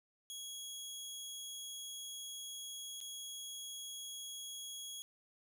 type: tone with dropouts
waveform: 20% pulse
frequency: 3322 Hz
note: G#7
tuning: in tune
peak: -39 dBFS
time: 0.3-5.02 s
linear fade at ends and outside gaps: 0 ms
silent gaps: 3.004-3.012 s
effects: none